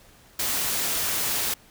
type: noise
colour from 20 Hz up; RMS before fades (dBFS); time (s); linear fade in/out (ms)
white; -26; 0.39-1.54; 5
effects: pink hiss -54 dBFS RMS until 1.7 s